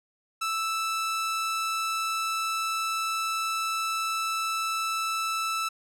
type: tone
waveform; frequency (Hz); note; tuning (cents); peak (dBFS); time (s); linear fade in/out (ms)
sawtooth; 1318.5; E6; 0; -23; 0.41-5.69; 10
effects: low-pass 12000 Hz 12 dB/octave